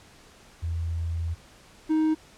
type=tone pair in turn; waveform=sine / triangle; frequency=83.2 / 313.4 Hz; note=E2 / D#4; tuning=+17 / +13 cents; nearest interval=octave + major seventh; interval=2296 cents; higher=second; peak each=-26 / -18 dBFS; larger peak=second; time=0.62-1.35 / 1.89-2.15 s; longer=first; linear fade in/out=20 ms; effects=pink hiss -53 dBFS RMS until 2.37 s + low-pass 9000 Hz 12 dB/octave

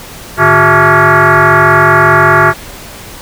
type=tone with frequency modulation; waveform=sine; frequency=150 Hz; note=D3; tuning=37 cents sharp; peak=-3 dBFS; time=0.37-2.54 s; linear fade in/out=50 ms; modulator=255 Hz; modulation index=6.4; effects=pink hiss -29 dBFS RMS until 3.21 s

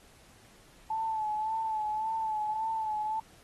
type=tone with vibrato; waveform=sine; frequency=871 Hz; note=A5; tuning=18 cents flat; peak=-29 dBFS; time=0.9-3.2 s; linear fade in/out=5 ms; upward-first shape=sine; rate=1.8 Hz; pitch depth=43 cents each way; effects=pink hiss -59 dBFS RMS until 3.43 s + AAC 32 kbps

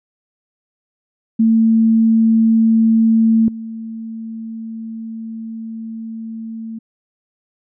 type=tone with level steps; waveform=sine; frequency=224.5 Hz; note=A3; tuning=35 cents sharp; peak=-9 / -25 dBFS; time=1.39-6.79 s; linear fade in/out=10 ms; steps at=3.48 s; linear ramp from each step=2 ms; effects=none

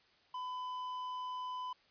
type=tone with tanh clipping; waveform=sine; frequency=1005 Hz; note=B5; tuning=30 cents sharp; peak=-40 dBFS; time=0.34-1.73 s; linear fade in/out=5 ms; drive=8 dB; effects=white hiss -68 dBFS RMS until 1.9 s + resampled to 11025 Hz

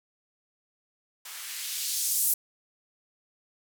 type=noise with band-pass filter sweep; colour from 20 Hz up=violet; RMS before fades=-30 dBFS; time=1.25-2.34 s; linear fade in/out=5 ms; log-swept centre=1000 to 11000 Hz; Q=0.92; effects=none

